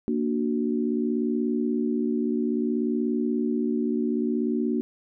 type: chord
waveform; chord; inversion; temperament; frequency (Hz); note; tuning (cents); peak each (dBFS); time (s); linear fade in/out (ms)
sine; Bb augmented; none; equal; 233.1 / 293.7 / 370; Bb3 / D4 / F#4; 0 / 0 / 0; -25 / -28 / -29; 0.08-4.81; 0
effects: none